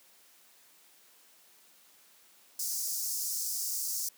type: high-pass noise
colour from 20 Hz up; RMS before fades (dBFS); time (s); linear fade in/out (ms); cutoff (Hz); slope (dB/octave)
pink; -34; 2.59-4.09; 5; 5100; 48
effects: white hiss -61 dBFS RMS until 4.17 s + high-pass 200 Hz 12 dB/octave